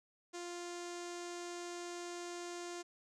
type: tone with low-pass filter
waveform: sawtooth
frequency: 349.2 Hz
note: F4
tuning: in tune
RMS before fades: -45 dBFS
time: 0.33-2.83 s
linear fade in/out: 20 ms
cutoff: 7100 Hz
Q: 2.9
effects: none